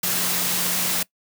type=tone in noise; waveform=sine; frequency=180.1 Hz; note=F#3; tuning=46 cents flat; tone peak=-34 dBFS; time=0.03-1.03 s; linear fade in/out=5 ms; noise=white; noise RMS=-23 dBFS; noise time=0.03-1.03 s; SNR=-14 dB; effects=noise-tail reverb RT60 0.1 s tail -22 dB re dry + high-pass 100 Hz 12 dB/octave